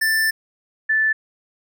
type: tone pair in turn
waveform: square / sine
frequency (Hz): 1770 / 1754.7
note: A6 / A6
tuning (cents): +10 / -5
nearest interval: unison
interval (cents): 15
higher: first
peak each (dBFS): -17 / -15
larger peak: second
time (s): 0.01-0.31 / 0.89-1.13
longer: first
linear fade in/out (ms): 10
effects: none